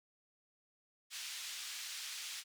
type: band-pass noise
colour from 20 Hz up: white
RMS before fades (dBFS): -45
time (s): 1.1-2.44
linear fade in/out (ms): 50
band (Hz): 2100 to 5900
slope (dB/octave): 12
effects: none